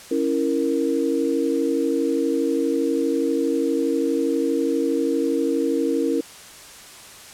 sine chord, A# diminished, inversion first, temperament equal, 277.2 / 329.6 / 466.2 Hz, C#4 / E4 / A#4, 0 / 0 / 0 cents, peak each -23 dBFS, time 0.11-6.21 s, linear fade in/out 5 ms, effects white hiss -42 dBFS RMS until 7.33 s + low-pass 10000 Hz 12 dB/octave

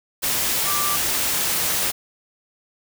sine tone in noise, 1174.7 Hz, D6, in tune, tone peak -25 dBFS, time 0.66-0.97 s, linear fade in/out 20 ms, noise white, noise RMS -22 dBFS, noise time 0.22-1.92 s, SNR -6 dB, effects none

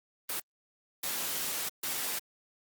white noise bursts at uneven times, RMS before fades -34 dBFS, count 3, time 0.29-0.4 / 1.03-1.69 / 1.83-2.19 s, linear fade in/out 5 ms, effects high-pass 150 Hz 12 dB/octave + Opus 32 kbps

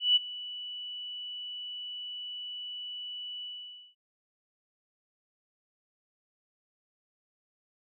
sine tone with ADSR envelope, 2960 Hz, F#7, in tune, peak -18 dBFS, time 0-3.95 s, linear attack 160 ms, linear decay 20 ms, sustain -19 dB, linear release 520 ms, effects none

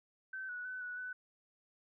sine tone with pitch steps, 1538 / 1470 / 1508 / 1473 / 1498 Hz, G6 / F#6 / F#6 / F#6 / F#6, -33 / -12 / +32 / -8 / +21 cents, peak -40 dBFS, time 0.33-1.13 s, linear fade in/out 5 ms, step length 160 ms, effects none

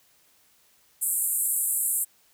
pink band-pass noise, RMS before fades -26 dBFS, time 1.01-2.05 s, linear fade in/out 20 ms, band 7800 to 14000 Hz, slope 96 dB/octave, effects white hiss -62 dBFS RMS until 2.33 s

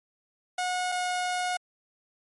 sawtooth tone pair in turn, 727 / 724.1 Hz, F#5 / F#5, -31 / -38 cents, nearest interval unison, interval 7 cents, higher first, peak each -23 dBFS, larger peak neither, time 0.58-0.92 / 0.92-1.57 s, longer second, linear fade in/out 5 ms, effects MP3 48 kbps

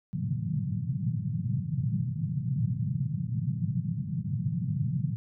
pink band-pass noise, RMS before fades -30 dBFS, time 0.13-5.16 s, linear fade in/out 0 ms, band 110 to 180 Hz, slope 48 dB/octave, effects none

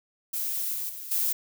violet noise with level steps, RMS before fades -30 / -32 / -39 / -26 dBFS, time 0.33-1.33 s, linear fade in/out 10 ms, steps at 0.74 / 0.89 / 1.11 s, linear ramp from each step 5 ms, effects none

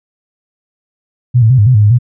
sine tone with pitch steps, 123.4 / 111 / 129.9 / 103.1 / 128 / 105.3 / 103.9 / 121.6 Hz, B2 / A2 / C3 / G#2 / C3 / G#2 / G#2 / B2, -1 / +16 / -12 / -12 / -38 / +24 / +1 / -26 cents, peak -4 dBFS, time 1.34-1.988 s, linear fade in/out 20 ms, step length 81 ms, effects none

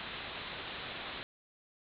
white low-pass noise, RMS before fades -43 dBFS, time 0-1.23 s, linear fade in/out 0 ms, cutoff 4000 Hz, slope 96 dB/octave, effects none

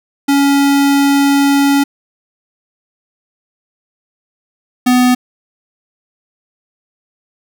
square tone pair in turn, 280.2 / 249.6 Hz, C#4 / B3, +19 / +19 cents, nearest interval major second, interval 200 cents, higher first, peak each -9 / -8 dBFS, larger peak second, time 0.28-1.84 / 4.86-5.15 s, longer first, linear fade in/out 10 ms, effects none

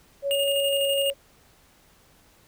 sine tone with pitch glide, 559 to 555.5 Hz, C#5 to C#5, +14 to +4 cents, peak -23 dBFS, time 0.22-1.14 s, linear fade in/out 50 ms, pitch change -10 cents, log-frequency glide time 0.55-0.87 s
square tone with tremolo, 2838 Hz, F7, 27 cents sharp, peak -24 dBFS, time 0.31-1.1 s, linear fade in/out 0 ms, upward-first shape square, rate 12 Hz, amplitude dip 35%
effects pink hiss -58 dBFS RMS until 2.47 s

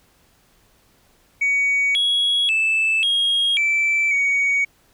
sine tone with pitch steps, 2250 / 3332 / 2632 / 3267 / 2327 / 2243 Hz, C#7 / G#7 / E7 / G#7 / D7 / C#7, +25 / +5 / -3 / -29 / -17 / +20 cents, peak -14 dBFS, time 1.41-4.65 s, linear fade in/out 10 ms, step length 540 ms, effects tanh soft clip ceiling -14 dBFS + pink hiss -58 dBFS RMS until 4.93 s

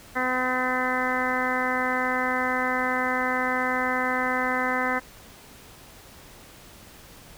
harmonic tone with a mistuned harmonic, 254.2 Hz, C4, 50 cents flat, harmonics 1 / 2 / 3 / 4 / 5 / 6 / 7 / 8, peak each -31 / -31 / -31 / -31 / -31 / -31 / -31 / -31 dBFS, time 0.15-5 s, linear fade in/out 20 ms, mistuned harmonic 6, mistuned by +16 cents, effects pink hiss -48 dBFS RMS until 7.37 s

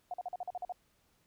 sine tone bursts, 720 Hz, F#5, 47 cents flat, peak -35 dBFS, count 9, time 0.11-0.723 s, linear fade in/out 2 ms, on 29 ms, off 44 ms, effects pink hiss -72 dBFS RMS until 1.26 s

